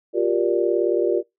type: chord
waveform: sine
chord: G minor seventh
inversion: third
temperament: just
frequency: 352.8 / 392 / 470.4 / 588 Hz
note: F4 / G4 / Bb4 / D5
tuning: +18 / 0 / +16 / +2 cents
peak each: -21 / -23 / -23 / -25 dBFS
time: 0.13-1.23 s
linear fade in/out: 50 ms
effects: noise-tail reverb RT60 0.2 s tail -25 dB re dry